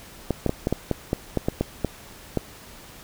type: clicks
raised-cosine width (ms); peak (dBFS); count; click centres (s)
2; -8; 12; 0.307 / 0.463 / 0.494 / 0.671 / 0.726 / 0.913 / 1.131 / 1.373 / 1.485 / 1.61 / 1.847 / 2.373
effects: pink hiss -45 dBFS RMS until 3.03 s